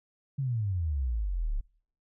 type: exponential sweep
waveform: sine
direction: down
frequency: 142.9 to 32.56 Hz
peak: -27 dBFS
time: 0.38-1.61 s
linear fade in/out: 10 ms
effects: noise-tail reverb RT60 0.6 s tail -23 dB re dry